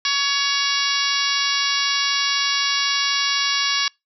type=harmonic tone; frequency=561 Hz; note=C#5; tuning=21 cents sharp; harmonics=2 / 3 / 4 / 5 / 6 / 7 / 8 / 9 / 10; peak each=-27 / -27 / -27 / -27 / -27 / -27 / -27 / -27 / -27 dBFS; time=0.05-3.88 s; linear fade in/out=2 ms; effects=noise-tail reverb RT60 0.2 s tail -26 dB re dry